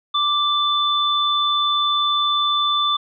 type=tone pair together; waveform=sine; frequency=1174.7 / 3520 Hz; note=D6 / A7; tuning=0 / 0 cents; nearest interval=octave + perfect fifth; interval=1900 cents; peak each=-19 dBFS; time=0.14-2.97 s; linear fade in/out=10 ms; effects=none